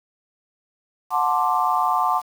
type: chord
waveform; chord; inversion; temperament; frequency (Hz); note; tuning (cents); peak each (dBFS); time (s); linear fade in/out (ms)
sine; D dominant seventh; first; equal with one note detuned; 731.5 / 880 / 1046.5 / 1174.7; F#5 / A5 / C6 / D6; -20 / 0 / 0 / 0; -23; 1.1-2.22; 50
effects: 7-bit